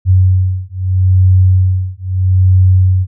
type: beating tone pair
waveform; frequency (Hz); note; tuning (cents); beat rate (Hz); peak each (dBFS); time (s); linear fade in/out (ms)
sine; 92.6 / 93.38; F#2 / F#2; +2 / +16; 0.78; -10; 0.05-3.07; 50
effects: none